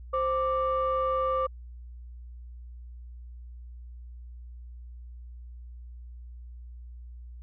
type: tone pair together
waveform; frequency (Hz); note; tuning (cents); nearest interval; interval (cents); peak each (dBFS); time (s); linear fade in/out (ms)
sine; 523.3 / 1174.7; C5 / D6; 0 / 0; octave + major second; 1400; -26; 0.13-1.47; 10
effects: tanh soft clip ceiling -19 dBFS + added 60 Hz sine -41 dBFS peak until 7.42 s